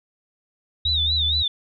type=tone; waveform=sine; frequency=77.78 Hz; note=D#2; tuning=in tune; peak=-25 dBFS; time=0.85-1.43 s; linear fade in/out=10 ms
type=tone with vibrato; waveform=sine; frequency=3729 Hz; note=A#7; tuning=in tune; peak=-19 dBFS; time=0.85-1.48 s; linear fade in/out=5 ms; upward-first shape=sine; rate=4.3 Hz; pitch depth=120 cents each way
effects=none